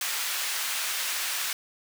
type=high-pass noise; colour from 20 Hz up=pink; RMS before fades=-30 dBFS; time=0.01-1.53 s; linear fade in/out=2 ms; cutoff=1600 Hz; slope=12 dB/octave; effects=none

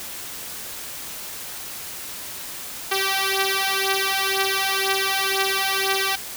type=beating tone pair; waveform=5% pulse; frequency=387 / 389 Hz; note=G4 / G4; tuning=-22 / -13 cents; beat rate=2 Hz; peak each=-12 dBFS; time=2.91-6.16 s; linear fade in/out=10 ms; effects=white hiss -34 dBFS RMS until 6.36 s

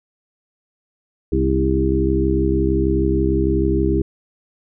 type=harmonic tone with a mistuned harmonic; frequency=66.5 Hz; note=C2; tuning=29 cents sharp; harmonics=1 / 2 / 3 / 4 / 5 / 6; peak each=-20 / -24 / -25 / -26 / -20 / -21 dBFS; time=1.32-4.02 s; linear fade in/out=5 ms; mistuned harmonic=5; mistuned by=-27 cents; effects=none

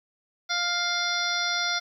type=harmonic tone; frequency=701 Hz; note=F5; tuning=6 cents sharp; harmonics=1 / 2 / 3 / 5 / 6 / 7 / 8; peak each=-34 / -29 / -32 / -31 / -34 / -34 / -33 dBFS; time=0.49-1.8 s; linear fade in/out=20 ms; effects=10-bit

